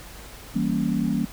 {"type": "chord", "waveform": "sine", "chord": "E diminished seventh", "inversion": "none", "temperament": "equal", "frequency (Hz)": [164.81, 196, 233.1, 277.2], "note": ["E3", "G3", "Bb3", "Db4"], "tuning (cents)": [0, 0, 0, 0], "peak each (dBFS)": [-28, -26, -25, -28], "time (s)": [0.54, 1.26], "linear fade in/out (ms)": 20, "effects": ["added 50 Hz sine -43 dBFS peak until 1.32 s", "pink hiss -43 dBFS RMS until 1.32 s"]}